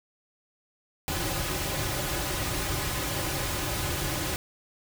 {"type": "noise with comb filter", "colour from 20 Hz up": "pink", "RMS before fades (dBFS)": -30, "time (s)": [1.08, 4.36], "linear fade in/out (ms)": 0, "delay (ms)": 4.4, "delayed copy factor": -0.65, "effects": []}